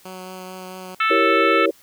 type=tone with vibrato; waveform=10% pulse; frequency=185.4 Hz; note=F#3; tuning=4 cents sharp; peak=-25 dBFS; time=0.05-0.95 s; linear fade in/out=5 ms; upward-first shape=triangle; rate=4.5 Hz; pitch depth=12 cents each way
type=harmonic tone; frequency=440 Hz; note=A4; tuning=in tune; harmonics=3 / 4 / 5 / 6 / 7 / 8 / 9; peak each=-18 / -27 / -24 / -25 / -32 / -34 / -37 dBFS; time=1-1.66 s; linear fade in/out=5 ms
type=chord; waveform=sine; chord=E diminished seventh; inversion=none; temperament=equal; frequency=329.6 / 392 / 466.2 / 554.4 Hz; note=E4 / G4 / Bb4 / Db5; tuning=0 / 0 / 0 / 0 cents; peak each=-22 dBFS; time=1.1-1.71 s; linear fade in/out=10 ms
effects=white hiss -52 dBFS RMS until 1.82 s